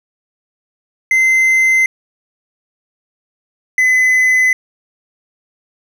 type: tone pair in turn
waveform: triangle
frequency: 2067 / 2022 Hz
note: C7 / B6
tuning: -22 / +40 cents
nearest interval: unison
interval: 38 cents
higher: first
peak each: -7 dBFS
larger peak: neither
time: 1.11-1.86 / 3.78-4.53 s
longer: neither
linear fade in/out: 2 ms
effects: none